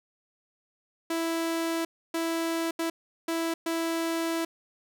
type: tone bursts at uneven times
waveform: sawtooth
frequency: 330 Hz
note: E4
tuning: 2 cents sharp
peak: -23 dBFS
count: 5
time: 1.1-1.85 / 2.14-2.71 / 2.79-2.9 / 3.28-3.54 / 3.66-4.45 s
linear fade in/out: 5 ms
effects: none